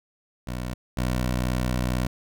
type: tone pair in turn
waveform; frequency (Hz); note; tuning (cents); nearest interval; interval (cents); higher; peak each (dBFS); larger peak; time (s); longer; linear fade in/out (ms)
15% pulse; 61.6 / 62.14; B1 / B1; -4 / +11; unison; 15; second; -23 / -17; second; 0.47-0.74 / 0.97-2.07; second; 5
effects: none